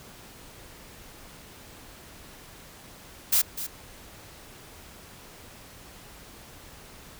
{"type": "noise with echo", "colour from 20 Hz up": "blue", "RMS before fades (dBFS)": -21, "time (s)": [3.32, 3.42], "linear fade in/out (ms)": 10, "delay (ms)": 250, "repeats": 1, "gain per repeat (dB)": -12, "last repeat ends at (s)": 3.67, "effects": ["pink hiss -48 dBFS RMS until 7.19 s"]}